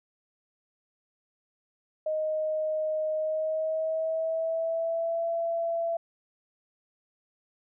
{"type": "tone with pitch glide", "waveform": "sine", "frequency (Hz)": [622.3, 670.8], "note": ["D#5", "E5"], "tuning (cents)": [0, 30], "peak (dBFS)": -26, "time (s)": [2.06, 5.97], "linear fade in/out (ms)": 5, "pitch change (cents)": 130, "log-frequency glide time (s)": [3.15, 5.28], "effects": []}